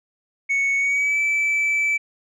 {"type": "tone with pitch glide", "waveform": "sine", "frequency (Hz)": [2217, 2314], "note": ["C#7", "D7"], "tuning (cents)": [0, -26], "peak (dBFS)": -15, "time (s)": [0.49, 1.98], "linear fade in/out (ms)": 20, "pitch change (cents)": 74, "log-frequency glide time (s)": [0.77, 1.19], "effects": ["tanh soft clip ceiling -17 dBFS"]}